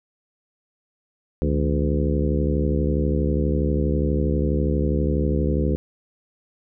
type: harmonic tone with a mistuned harmonic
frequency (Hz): 72.3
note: D2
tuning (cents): -27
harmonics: 1 / 2 / 3 / 4 / 5 / 6 / 7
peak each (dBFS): -22 / -25 / -27 / -28 / -29 / -30 / -30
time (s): 1.42-5.76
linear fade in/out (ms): 0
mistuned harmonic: 2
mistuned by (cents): +120
effects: none